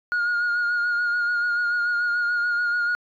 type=tone with vibrato; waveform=sine; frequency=1431 Hz; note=F6; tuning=42 cents sharp; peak=-18 dBFS; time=0.12-2.95 s; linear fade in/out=0 ms; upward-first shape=sine; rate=6.9 Hz; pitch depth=27 cents each way; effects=tanh soft clip ceiling -19 dBFS